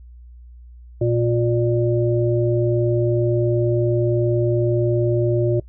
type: harmonic tone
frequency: 118.6 Hz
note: A#2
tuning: 30 cents sharp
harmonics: 1 / 3 / 5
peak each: -19 / -19 / -24 dBFS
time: 1.01-5.6 s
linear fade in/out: 5 ms
effects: noise-tail reverb RT60 0.1 s tail -22 dB re dry + added 60 Hz sine -39 dBFS peak until 5.68 s